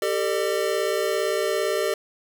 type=tone cluster; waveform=square; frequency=392.2 / 449.8 / 600 Hz; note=G4 / A4 / D5; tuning=+1 / +38 / +37 cents; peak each=-27 dBFS; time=0.02-1.94 s; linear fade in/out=2 ms; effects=none